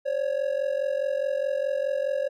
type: ring-modulated tone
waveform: triangle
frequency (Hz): 554.4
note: C#5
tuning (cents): 0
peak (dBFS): -19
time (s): 0.05-2.29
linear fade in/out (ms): 20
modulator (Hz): 22.4
effects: none